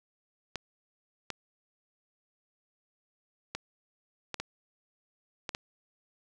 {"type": "clicks", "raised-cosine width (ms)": 0.2, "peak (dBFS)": -17, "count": 7, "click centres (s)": [0.557, 1.303, 3.55, 4.343, 4.4, 5.492, 5.549], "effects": []}